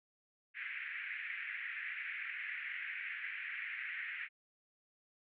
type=band-pass noise; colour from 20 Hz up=pink; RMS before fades=-43 dBFS; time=0.54-4.29 s; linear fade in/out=50 ms; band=1700 to 2400 Hz; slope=48 dB/octave; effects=none